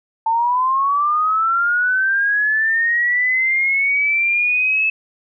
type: linear sweep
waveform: sine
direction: up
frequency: 887 to 2611 Hz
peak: -14 dBFS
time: 0.26-4.9 s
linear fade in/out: 5 ms
effects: none